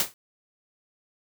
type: noise with exponential decay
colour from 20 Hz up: white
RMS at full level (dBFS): -20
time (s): 0-0.14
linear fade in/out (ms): 1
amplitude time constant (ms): 29
effects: none